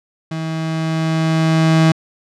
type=tone with level ramp; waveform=35% pulse; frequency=160.7 Hz; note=E3; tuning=44 cents flat; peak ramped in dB=-20 to -7 dBFS; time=0.31-1.92 s; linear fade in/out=5 ms; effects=low-pass 6000 Hz 12 dB/octave